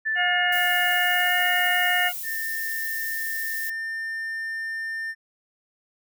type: tone with pitch glide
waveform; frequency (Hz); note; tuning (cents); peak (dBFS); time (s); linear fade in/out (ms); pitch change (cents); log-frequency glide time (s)
sine; 1760 to 1813.7; A6 to A#6; 0 to -48; -22; 0.05-2.09; 20; +52; 0.94-1.47
type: harmonic tone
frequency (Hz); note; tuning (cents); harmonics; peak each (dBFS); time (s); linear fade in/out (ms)
716; F5; +43; 1 / 2 / 3 / 4; -26 / -29 / -29 / -27; 0.15-2.13; 50
type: noise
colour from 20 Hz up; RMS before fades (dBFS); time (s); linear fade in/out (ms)
violet; -33; 0.52-3.7; 5
type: tone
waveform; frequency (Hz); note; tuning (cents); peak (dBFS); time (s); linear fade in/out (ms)
triangle; 1800; A6; +39; -26; 2.23-5.15; 50
effects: none